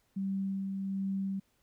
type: tone with tremolo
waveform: sine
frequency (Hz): 194.1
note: G3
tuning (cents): -17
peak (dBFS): -30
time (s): 0.16-1.4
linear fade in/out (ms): 10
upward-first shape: sine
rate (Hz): 1.3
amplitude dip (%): 30
effects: pink hiss -73 dBFS RMS until 1.62 s